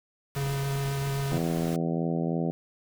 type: noise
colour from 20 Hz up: pink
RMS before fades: -40 dBFS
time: 0.35-1.76 s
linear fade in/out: 0 ms
type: tone with vibrato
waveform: square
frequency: 138.4 Hz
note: C#3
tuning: 2 cents flat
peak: -28 dBFS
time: 0.36-1.38 s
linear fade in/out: 5 ms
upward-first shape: sine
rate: 7.5 Hz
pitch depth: 10 cents each way
type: harmonic tone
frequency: 83.1 Hz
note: E2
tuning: 15 cents sharp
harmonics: 2 / 3 / 4 / 5 / 6 / 7 / 8 / 9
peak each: -28 / -32 / -34 / -36 / -38 / -39 / -40 / -41 dBFS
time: 1.32-2.51 s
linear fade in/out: 0 ms
effects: none